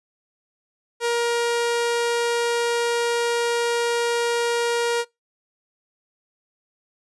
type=tone; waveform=sawtooth; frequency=472.1 Hz; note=A#4; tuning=22 cents sharp; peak=-16 dBFS; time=1-5.05 s; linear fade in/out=50 ms; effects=noise-tail reverb RT60 0.2 s tail -24 dB re dry + resampled to 24000 Hz